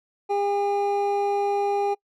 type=tone pair together; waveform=triangle; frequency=404 / 808 Hz; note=G#4 / G#5; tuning=-48 / -48 cents; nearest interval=octave; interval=1200 cents; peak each=-22 dBFS; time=0.29-1.95 s; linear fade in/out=20 ms; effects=noise-tail reverb RT60 0.1 s tail -26 dB re dry